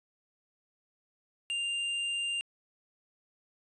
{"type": "tone with tanh clipping", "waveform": "triangle", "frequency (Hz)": 2794, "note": "F7", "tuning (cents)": 0, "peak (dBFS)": -32, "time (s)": [1.5, 2.41], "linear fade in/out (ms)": 0, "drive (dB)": 13, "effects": ["resampled to 24000 Hz"]}